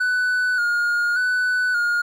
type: tone with vibrato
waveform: triangle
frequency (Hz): 1459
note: F#6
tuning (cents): -25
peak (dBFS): -16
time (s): 0-2.02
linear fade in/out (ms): 10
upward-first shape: square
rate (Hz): 0.86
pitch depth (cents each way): 40
effects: none